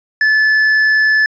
sine tone with tanh clipping, 1735 Hz, A6, 25 cents flat, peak -10 dBFS, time 0.21-1.26 s, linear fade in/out 2 ms, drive 5 dB, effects resampled to 16000 Hz

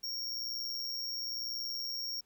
square tone with amplitude modulation, 5540 Hz, F8, 15 cents flat, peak -33 dBFS, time 0.03-2.21 s, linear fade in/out 10 ms, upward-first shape sine, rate 121 Hz, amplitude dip 65%, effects pink hiss -73 dBFS RMS until 2.25 s

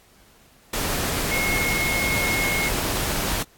sine tone in noise, 2165 Hz, C#7, 41 cents flat, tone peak -23 dBFS, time 1.31-2.69 s, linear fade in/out 5 ms, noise pink, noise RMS -25 dBFS, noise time 0.73-3.43 s, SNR -1 dB, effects pink hiss -55 dBFS RMS until 3.57 s + AAC 64 kbps

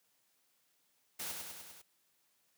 white noise with echo, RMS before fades -41 dBFS, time 1.19-1.32 s, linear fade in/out 10 ms, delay 100 ms, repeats 5, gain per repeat -3 dB, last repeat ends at 1.82 s, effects white hiss -75 dBFS RMS until 2.57 s + high-pass 100 Hz 12 dB/octave

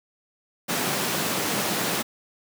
pink high-pass noise, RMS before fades -26 dBFS, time 0.68-2.03 s, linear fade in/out 20 ms, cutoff 150 Hz, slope 24 dB/octave, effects none

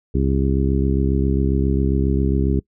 harmonic tone, 67.4 Hz, C#2, 48 cents flat, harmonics 1 / 2 / 3 / 4 / 5 / 6, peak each -19 / -22 / -24 / -25 / -26 / -27 dBFS, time 0.14-2.6 s, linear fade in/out 10 ms, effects noise-tail reverb RT60 0.1 s tail -23 dB re dry

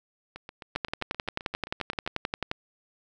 two click trains, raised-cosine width 0.3 ms, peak -24 / -12 dBFS, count 14 / 21, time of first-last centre 0.36-2.064 / 0.76-2.514 s, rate 7.63 / 11.4 Hz, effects none

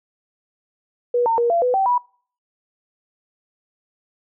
sine tone with pitch steps, 484.9 / 910 / 473.8 / 682 / 497.5 / 773 / 978 Hz, B4 / A#5 / A#4 / F5 / B4 / G5 / B5, -32 / -42 / +28 / -41 / +13 / -24 / -17 cents, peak -15 dBFS, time 1.14-1.98 s, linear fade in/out 5 ms, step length 120 ms, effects noise-tail reverb RT60 0.5 s tail -25 dB re dry

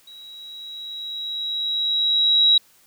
sine tone with level ramp, 3864 Hz, B7, 39 cents flat, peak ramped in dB -40 to -11 dBFS, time 0.07-2.58 s, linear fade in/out 5 ms, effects white hiss -56 dBFS RMS until 2.86 s

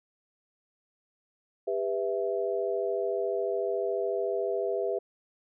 sine chord, E minor, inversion first, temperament equal with one note detuned, 400 / 493.9 / 659.3 Hz, G4 / B4 / E5, +35 / 0 / 0 cents, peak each -30 / -32 / -32 dBFS, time 1.67-4.99 s, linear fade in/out 10 ms, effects none

